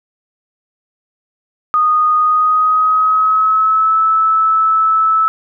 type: tone with pitch glide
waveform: sine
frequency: 1236 to 1307.2 Hz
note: D#6 to E6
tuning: -12 to -15 cents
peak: -9 dBFS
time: 1.74-5.28 s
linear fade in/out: 0 ms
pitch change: +97 cents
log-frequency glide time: 2.17-3.98 s
effects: none